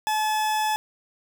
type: tone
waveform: 40% pulse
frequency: 860 Hz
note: A5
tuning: 40 cents flat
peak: -21 dBFS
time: 0.07-0.76 s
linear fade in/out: 0 ms
effects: none